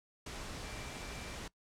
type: tone in noise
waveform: sine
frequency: 2349 Hz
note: D7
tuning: in tune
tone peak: -55 dBFS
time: 0.64-1.36 s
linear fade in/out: 5 ms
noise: pink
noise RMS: -44 dBFS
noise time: 0.26-1.48 s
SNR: -14 dB
effects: noise-tail reverb RT60 0.1 s tail -21 dB re dry + low-pass 8000 Hz 12 dB/octave